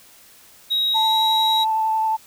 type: tone with pitch glide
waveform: triangle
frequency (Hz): 3810 to 3843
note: A#7 to B7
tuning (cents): +37 to -48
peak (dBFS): -16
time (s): 0.7-1.65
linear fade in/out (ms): 20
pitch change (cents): +15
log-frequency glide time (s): 0.98-1.18
type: tone with vibrato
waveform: sine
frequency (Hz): 880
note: A5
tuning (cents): 0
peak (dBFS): -17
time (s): 0.94-2.17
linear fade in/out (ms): 20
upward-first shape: triangle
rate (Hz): 11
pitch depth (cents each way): 14
effects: tanh soft clip ceiling -9 dBFS + white hiss -49 dBFS RMS until 2.26 s